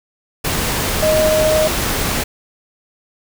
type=tone in noise; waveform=sine; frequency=622.3 Hz; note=D#5; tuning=in tune; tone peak=-12 dBFS; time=1.02-1.68 s; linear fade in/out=10 ms; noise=pink; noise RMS=-19 dBFS; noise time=0.44-2.24 s; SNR=+4 dB; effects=none